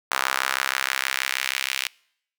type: tone with high-pass filter sweep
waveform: sawtooth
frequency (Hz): 66.3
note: C2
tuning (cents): +23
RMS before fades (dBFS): -26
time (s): 0.11-1.87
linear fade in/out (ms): 0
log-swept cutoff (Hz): 1200 to 2500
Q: 1.7
effects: noise-tail reverb RT60 0.7 s tail -26 dB re dry